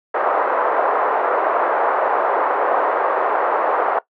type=band-pass noise; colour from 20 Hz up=pink; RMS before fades=-18 dBFS; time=0.14-3.99 s; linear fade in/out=5 ms; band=470 to 1300 Hz; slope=24 dB/octave; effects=noise-tail reverb RT60 0.1 s tail -18 dB re dry + high-pass 300 Hz 12 dB/octave